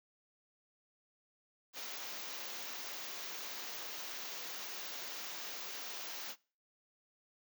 white band-stop noise, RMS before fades -44 dBFS, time 1.73-6.36 s, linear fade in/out 50 ms, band 6900 to 15000 Hz, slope 96 dB/octave, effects noise-tail reverb RT60 0.4 s tail -24 dB re dry + high-pass 300 Hz 12 dB/octave

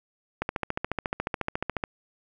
click train, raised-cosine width 0.5 ms, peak -12 dBFS, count 21, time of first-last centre 0.42-1.838 s, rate 14.1 Hz, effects none

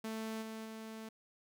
sawtooth tone with level steps, 221.1 Hz, A3, 9 cents sharp, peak -35 / -39 / -41 dBFS, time 0.04-1.09 s, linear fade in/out 5 ms, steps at 0.41 / 0.64 s, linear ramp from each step 20 ms, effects none

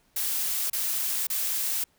blue noise bursts, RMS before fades -28 dBFS, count 3, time 0.16-1.84 s, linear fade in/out 5 ms, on 540 ms, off 30 ms, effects pink hiss -66 dBFS RMS until 1.98 s

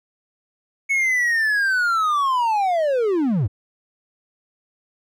triangle linear sweep, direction down, 2217 to 84.2 Hz, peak -15 dBFS, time 0.89-3.48 s, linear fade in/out 20 ms, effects none

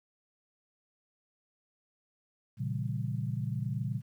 sine chord, A# diminished seventh, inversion none, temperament equal with one note detuned, 116.54 / 137.4 / 164.81 / 196 Hz, A#2 / C#3 / E3 / G3, 0 / -15 / 0 / 0 cents, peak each -34 / -35 / -40 / -40 dBFS, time 2.57-4.02 s, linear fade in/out 50 ms, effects 11-bit

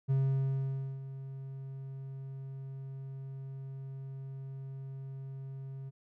triangle tone with ADSR envelope, 134.8 Hz, C#3, 48 cents flat, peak -23 dBFS, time 0.08-5.91 s, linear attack 27 ms, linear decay 890 ms, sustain -15 dB, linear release 28 ms, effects none

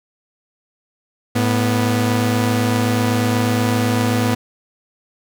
sawtooth tone pair together, 108.8 / 245.6 Hz, A2 / B3, -19 / -9 cents, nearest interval octave + major second, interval 1410 cents, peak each -14 dBFS, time 1.35-4.35 s, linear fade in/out 10 ms, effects none

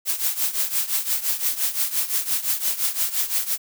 blue noise with tremolo, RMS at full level -20 dBFS, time 0.05-3.58 s, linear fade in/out 50 ms, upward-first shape triangle, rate 5.8 Hz, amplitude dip 85%, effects none

